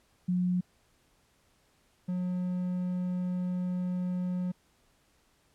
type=tone pair in turn; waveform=sine / triangle; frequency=180 / 180.67 Hz; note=F#3 / F#3; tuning=-47 / -41 cents; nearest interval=unison; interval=6 cents; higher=second; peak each=-25 / -27 dBFS; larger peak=first; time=0.28-0.61 / 2.08-4.52 s; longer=second; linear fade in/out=10 ms; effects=pink hiss -68 dBFS RMS until 5.54 s + low-pass 12000 Hz 12 dB/octave